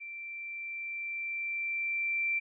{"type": "tone with level ramp", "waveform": "sine", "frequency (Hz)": 2349, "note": "D7", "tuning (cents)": 0, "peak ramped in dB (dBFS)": [-40, -27], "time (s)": [0, 2.4], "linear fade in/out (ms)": 20, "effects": []}